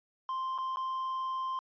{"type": "tone with dropouts", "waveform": "triangle", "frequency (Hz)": 1046.5, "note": "C6", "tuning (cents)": 0, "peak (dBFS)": -30, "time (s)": [0.29, 1.59], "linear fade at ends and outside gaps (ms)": 1, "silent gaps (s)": [[0.579, 0.585], [0.76, 0.77]], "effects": ["resampled to 11025 Hz"]}